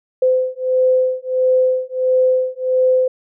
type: beating tone pair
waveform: sine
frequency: 512 / 513.5 Hz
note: C5 / C5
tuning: -38 / -33 cents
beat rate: 1.5 Hz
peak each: -16 dBFS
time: 0.22-3.08 s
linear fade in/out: 5 ms
effects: none